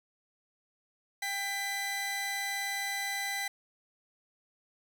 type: tone pair together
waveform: sawtooth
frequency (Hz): 792.2 / 2000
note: G5 / B6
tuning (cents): +18 / +21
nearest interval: octave + major third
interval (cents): 1603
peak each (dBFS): -34 / -30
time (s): 1.22-3.48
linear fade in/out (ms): 5
effects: none